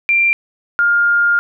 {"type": "tone pair in turn", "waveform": "sine", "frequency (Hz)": [2371, 1409.8], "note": ["D7", "F6"], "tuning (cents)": [16, 16], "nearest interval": "major sixth", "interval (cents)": 900, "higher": "first", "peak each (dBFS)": -10, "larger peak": "neither", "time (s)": [[0.09, 0.33], [0.79, 1.39]], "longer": "second", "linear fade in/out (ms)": 0, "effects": []}